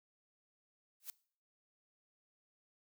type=noise with exponential growth; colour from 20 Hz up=blue; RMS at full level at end=-40 dBFS; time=1-1.1 s; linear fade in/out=1 ms; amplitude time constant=21 ms; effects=noise-tail reverb RT60 0.5 s tail -22 dB re dry